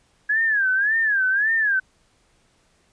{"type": "tone with vibrato", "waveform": "sine", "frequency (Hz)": 1659, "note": "G#6", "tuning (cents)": -2, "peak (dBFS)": -17, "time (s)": [0.29, 1.8], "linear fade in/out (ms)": 10, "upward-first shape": "sine", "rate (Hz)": 1.8, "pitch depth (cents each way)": 160, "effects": ["pink hiss -62 dBFS RMS until 2.92 s", "resampled to 22050 Hz"]}